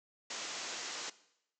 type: low-pass noise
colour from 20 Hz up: white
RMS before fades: -42 dBFS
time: 0.3-1.1 s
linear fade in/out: 5 ms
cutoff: 7400 Hz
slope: 96 dB/octave
effects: noise-tail reverb RT60 0.8 s tail -18 dB re dry + high-pass 300 Hz 12 dB/octave